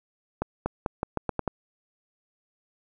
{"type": "accelerating click train", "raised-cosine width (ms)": 1, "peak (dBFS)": -12, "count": 8, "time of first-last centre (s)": [0.42, 1.477], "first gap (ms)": 240, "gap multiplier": 0.84, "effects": []}